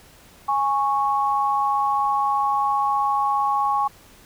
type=tone pair together; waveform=sine; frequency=827 / 1103.9 Hz; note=G#5 / C#6; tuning=-8 / -8 cents; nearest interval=perfect fourth; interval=500 cents; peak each=-21 dBFS; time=0.48-3.88 s; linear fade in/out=10 ms; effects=pink hiss -50 dBFS RMS until 4.25 s